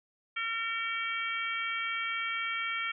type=harmonic tone; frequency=456 Hz; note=A#4; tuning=38 cents flat; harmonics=3 / 4 / 5 / 6 / 7; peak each=-36 / -39 / -34 / -44 / -40 dBFS; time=0.36-2.92 s; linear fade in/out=10 ms; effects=none